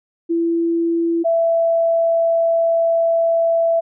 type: tone pair in turn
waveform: sine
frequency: 335.3 / 665.4 Hz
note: E4 / E5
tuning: +30 / +16 cents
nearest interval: octave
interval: 1186 cents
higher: second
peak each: -15 / -13 dBFS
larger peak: second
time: 0.29-1.24 / 1.24-3.81 s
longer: second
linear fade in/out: 20 ms
effects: none